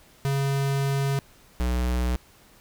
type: tone pair in turn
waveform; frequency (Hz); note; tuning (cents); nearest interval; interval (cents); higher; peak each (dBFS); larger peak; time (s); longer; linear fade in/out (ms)
square; 138.1 / 61.52; C#3 / B1; -6 / -6; octave + major second; 1400; first; -23; neither; 0.25-1.19 / 1.6-2.16; first; 0
effects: pink hiss -55 dBFS RMS until 2.6 s